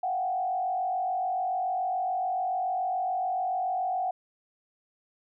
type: tone with frequency modulation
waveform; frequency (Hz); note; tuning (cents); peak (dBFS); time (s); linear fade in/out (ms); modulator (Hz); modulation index
sine; 740; F#5; 0; -26; 0.03-4.11; 5; 47; 0.77
effects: none